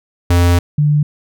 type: tone pair in turn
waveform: square / sine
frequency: 87.31 / 148.29 Hz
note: F2 / D3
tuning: 0 / +17 cents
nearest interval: major sixth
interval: 917 cents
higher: second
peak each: -9 dBFS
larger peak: neither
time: 0.3-0.59 / 0.78-1.03 s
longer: first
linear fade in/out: 5 ms
effects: none